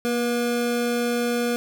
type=tone pair together; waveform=square; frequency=237.4 / 482.8 Hz; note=A#3 / B4; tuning=+32 / -39 cents; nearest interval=octave; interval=1229 cents; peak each=-25 dBFS; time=0.05-1.56 s; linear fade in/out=0 ms; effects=none